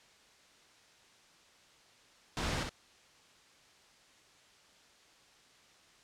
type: noise with echo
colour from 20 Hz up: pink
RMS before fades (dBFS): -35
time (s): 2.37-2.63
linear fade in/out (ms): 0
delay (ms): 62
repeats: 1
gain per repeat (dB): -4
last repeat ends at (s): 2.692
effects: white hiss -62 dBFS RMS until 6.03 s + low-pass 6000 Hz 12 dB/octave